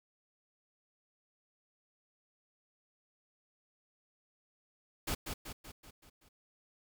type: noise with echo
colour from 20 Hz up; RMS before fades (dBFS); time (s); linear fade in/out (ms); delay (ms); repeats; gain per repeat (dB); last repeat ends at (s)
pink; -35; 5.07-5.15; 10; 190; 6; -5; 6.29
effects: none